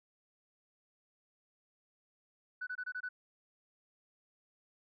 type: tone bursts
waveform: sine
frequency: 1491 Hz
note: F#6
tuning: 13 cents sharp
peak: -36 dBFS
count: 6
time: 2.61-3.09 s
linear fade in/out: 10 ms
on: 60 ms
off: 24 ms
effects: tanh soft clip ceiling -32 dBFS